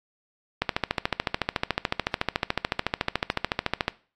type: click train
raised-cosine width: 0.3 ms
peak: -6 dBFS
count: 46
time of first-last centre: 0.62-3.881 s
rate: 13.8 Hz
effects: noise-tail reverb RT60 0.4 s tail -20 dB re dry + AAC 64 kbps